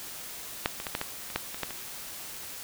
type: clicks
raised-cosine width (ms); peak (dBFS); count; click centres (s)
0.3; -8 / -20 / -16 / -12 / -14 / -26 / -10 / -21 / -13 / -22; 10; 0.659 / 0.801 / 0.868 / 0.951 / 1.014 / 1.302 / 1.36 / 1.545 / 1.633 / 1.707
effects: white hiss -41 dBFS RMS until 2.63 s